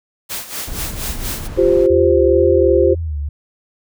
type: noise with tremolo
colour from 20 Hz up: white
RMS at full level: -24 dBFS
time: 0.29-1.48 s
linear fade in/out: 20 ms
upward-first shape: sine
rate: 4.2 Hz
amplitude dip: 75%
type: noise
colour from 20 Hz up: brown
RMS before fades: -26 dBFS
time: 0.67-1.87 s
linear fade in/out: 10 ms
type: chord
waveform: sine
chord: F suspended second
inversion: none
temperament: equal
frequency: 349.2 / 392 / 523.3 Hz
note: F4 / G4 / C5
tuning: 0 / 0 / 0 cents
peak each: -14 dBFS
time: 1.57-2.95 s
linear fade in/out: 20 ms
type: tone with vibrato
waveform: sine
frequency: 77.78 Hz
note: D#2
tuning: in tune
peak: -19 dBFS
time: 1.9-3.29 s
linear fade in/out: 5 ms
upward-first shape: sine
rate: 2.1 Hz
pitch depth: 130 cents each way
effects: none